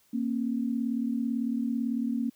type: tone pair together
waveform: sine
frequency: 232.5 / 270.5 Hz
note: A#3 / C#4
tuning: -4 / -42 cents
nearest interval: minor third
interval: 262 cents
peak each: -28 / -31 dBFS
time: 0.13-2.3 s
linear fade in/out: 10 ms
effects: white hiss -65 dBFS RMS until 2.35 s